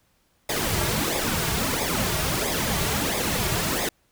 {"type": "noise with flanger", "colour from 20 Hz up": "pink", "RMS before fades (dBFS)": -25, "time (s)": [0.49, 3.89], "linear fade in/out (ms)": 5, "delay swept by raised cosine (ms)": [0.68, 3.98], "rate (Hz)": 1.5, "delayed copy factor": -0.7, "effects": ["pink hiss -66 dBFS RMS until 4.11 s"]}